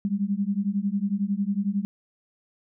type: beating tone pair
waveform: sine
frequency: 194.9 / 205.9 Hz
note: G3 / G#3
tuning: -10 / -15 cents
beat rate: 11 Hz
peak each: -26 dBFS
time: 0.05-1.85 s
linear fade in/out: 0 ms
effects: none